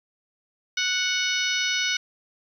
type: harmonic tone with a mistuned harmonic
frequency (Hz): 739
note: F#5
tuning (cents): -2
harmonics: 2 / 3 / 4 / 5 / 6 / 7 / 8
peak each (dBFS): -29 / -28 / -29 / -30 / -34 / -33 / -32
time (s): 0.77-1.97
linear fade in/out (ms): 5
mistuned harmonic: 6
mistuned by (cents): -34
effects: 9-bit